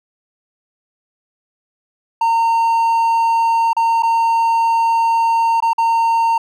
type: tone with dropouts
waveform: triangle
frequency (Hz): 916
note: A#5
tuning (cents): -31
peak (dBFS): -10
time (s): 2.21-6.38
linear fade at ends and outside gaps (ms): 5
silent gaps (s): 3.732-3.766 / 4.024-4.031 / 5.604-5.623 / 5.733-5.781
effects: none